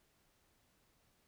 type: silence
effects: pink hiss -74 dBFS RMS until 1.27 s